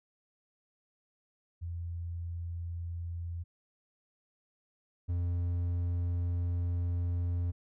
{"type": "tone pair in turn", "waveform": ["sine", "triangle"], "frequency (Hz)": [85.4, 87.35], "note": ["F2", "F2"], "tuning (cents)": [-38, 1], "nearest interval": "unison", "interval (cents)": 39, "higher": "second", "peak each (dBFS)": [-35, -27], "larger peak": "second", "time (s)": [[1.61, 3.44], [5.08, 7.52]], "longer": "second", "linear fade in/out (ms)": 20, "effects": []}